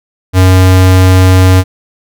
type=tone; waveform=square; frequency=92.9 Hz; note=F#2; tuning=7 cents sharp; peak=-3 dBFS; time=0.33-1.64 s; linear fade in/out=50 ms; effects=none